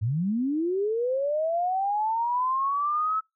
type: linear sweep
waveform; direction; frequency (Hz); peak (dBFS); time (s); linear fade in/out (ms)
sine; up; 98 to 1306; -23; 0.01-3.21; 20
effects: noise-tail reverb RT60 0.2 s tail -23 dB re dry